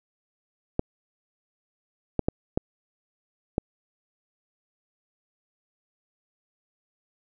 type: clicks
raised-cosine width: 2 ms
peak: -9 dBFS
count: 5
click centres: 0.794 / 2.193 / 2.285 / 2.575 / 3.581 s
effects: none